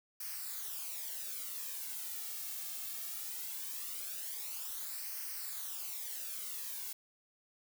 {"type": "noise with flanger", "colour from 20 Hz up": "blue", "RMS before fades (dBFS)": -42, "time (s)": [0.2, 6.93], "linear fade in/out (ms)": 5, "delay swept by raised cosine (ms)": [0.27, 2.07], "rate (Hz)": 0.2, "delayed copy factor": -0.65, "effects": []}